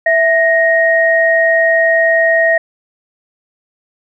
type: tone pair together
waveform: sine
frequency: 658.1 / 1870 Hz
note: E5 / A#6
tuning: -3 / +5 cents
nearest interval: octave + tritone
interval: 1808 cents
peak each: -11 dBFS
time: 0.06-2.58 s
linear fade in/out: 5 ms
effects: none